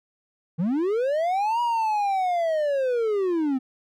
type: linear two-way sweep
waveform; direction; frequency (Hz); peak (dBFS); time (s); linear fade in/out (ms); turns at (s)
triangle; up then down; 150.5 to 966 to 251.6; -19; 0.58-3.59; 20; 1.61
effects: none